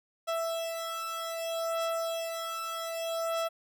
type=beating tone pair; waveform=30% pulse; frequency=661 / 661.64 Hz; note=E5 / E5; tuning=+5 / +6 cents; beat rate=0.64 Hz; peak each=-31 / -33 dBFS; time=0.27-3.49 s; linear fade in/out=20 ms; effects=none